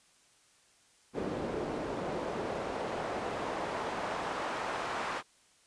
pink noise with band-pass filter sweep, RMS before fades -36 dBFS, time 1.13-5.23 s, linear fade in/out 50 ms, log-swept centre 370 to 1100 Hz, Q 1.1, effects white hiss -65 dBFS RMS until 5.66 s + resampled to 22050 Hz

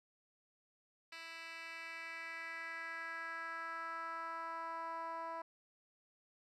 10% pulse tone with band-pass filter sweep, 329.6 Hz, E4, in tune, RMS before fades -45 dBFS, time 1.12-5.42 s, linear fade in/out 5 ms, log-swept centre 3100 to 870 Hz, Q 2.8, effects none

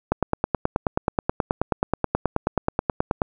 click train, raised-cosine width 1 ms, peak -5 dBFS, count 30, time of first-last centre 0.12-3.218 s, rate 9.36 Hz, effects none

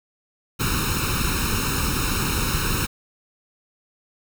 pink noise with comb filter, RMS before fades -23 dBFS, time 0.59-2.87 s, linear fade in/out 20 ms, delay 0.75 ms, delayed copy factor +0.9, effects none

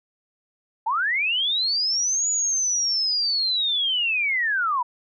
sine linear two-way sweep, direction up then down, 831 to 6920 to 936 Hz, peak -20 dBFS, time 0.86-4.83 s, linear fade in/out 10 ms, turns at 2.29 s, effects none

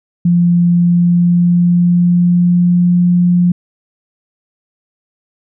sine tone with pitch glide, 173.6 to 176.53 Hz, F3 to F3, -10 to +19 cents, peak -7 dBFS, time 0.25-3.52 s, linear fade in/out 5 ms, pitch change +29 cents, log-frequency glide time 0.68-3 s, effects none

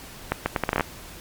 accelerating click train, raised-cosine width 0.5 ms, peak -6 dBFS, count 10, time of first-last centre 0.32-0.808 s, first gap 140 ms, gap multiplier 0.73, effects pink hiss -42 dBFS RMS until 1.2 s + MP3 96 kbps

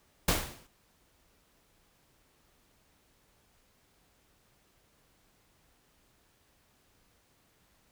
pink noise with exponential decay, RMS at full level -23 dBFS, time 0.28-0.67 s, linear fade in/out 5 ms, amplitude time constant 84 ms, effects pink hiss -68 dBFS RMS until 7.91 s

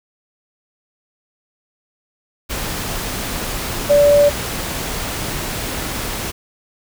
sine tone in noise, 579 Hz, D5, 25 cents flat, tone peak -8 dBFS, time 3.89-4.3 s, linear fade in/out 20 ms, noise pink, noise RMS -24 dBFS, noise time 2.49-6.32 s, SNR +13 dB, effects none

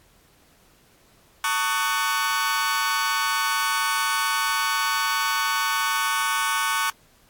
sawtooth chord, D# half-diminished seventh, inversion second, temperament just, 896 / 1120.1 / 1244.5 / 1493.4 Hz, A5 / C#6 / D#6 / F#6, +31 / +18 / 0 / +16 cents, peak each -25 / -21 / -27 / -23 dBFS, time 1.44-6.9 s, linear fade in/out 2 ms, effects pink hiss -58 dBFS RMS until 7.29 s + AAC 64 kbps

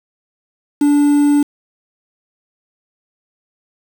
triangle tone with quantisation, 290 Hz, D4, 22 cents flat, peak -7 dBFS, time 0.81-1.43 s, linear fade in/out 5 ms, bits 5, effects none

